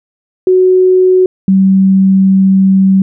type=tone pair in turn; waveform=sine; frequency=370.2 / 191.85 Hz; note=F#4 / G3; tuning=+1 / -37 cents; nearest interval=major seventh; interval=1138 cents; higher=first; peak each=-4 dBFS; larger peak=neither; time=0.47-1.26 / 1.48-3.02 s; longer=second; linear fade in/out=2 ms; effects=none